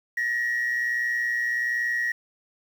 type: tone pair together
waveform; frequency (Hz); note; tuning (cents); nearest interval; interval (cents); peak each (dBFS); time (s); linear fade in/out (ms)
sine; 1777.7 / 1899; A6 / A#6; +17 / +32; minor second; 115; -30 / -22; 0.17-2.12; 5
effects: tanh soft clip ceiling -20 dBFS + 8-bit